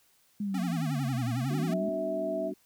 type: exponential two-way sweep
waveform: sine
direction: down then up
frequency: 209.6 to 116.54 to 209.6 Hz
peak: -29 dBFS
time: 0.4-1.89 s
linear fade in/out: 5 ms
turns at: 1.31 s
type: tone with vibrato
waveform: square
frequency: 247.4 Hz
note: B3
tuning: 3 cents sharp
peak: -33 dBFS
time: 0.54-1.74 s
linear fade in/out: 5 ms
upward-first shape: sine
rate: 11 Hz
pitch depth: 190 cents each way
type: chord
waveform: sine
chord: G major seventh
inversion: none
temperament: equal with one note detuned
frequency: 196 / 250.5 / 293.7 / 370 Hz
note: G3 / B3 / D4 / F#4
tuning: 0 / +25 / 0 / 0 cents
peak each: -40 / -41 / -37 / -38 dBFS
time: 1.5-2.54 s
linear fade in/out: 10 ms
type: tone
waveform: sine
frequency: 651 Hz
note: E5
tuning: 22 cents flat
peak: -30 dBFS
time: 1.69-2.52 s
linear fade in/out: 50 ms
effects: white hiss -66 dBFS RMS until 2.65 s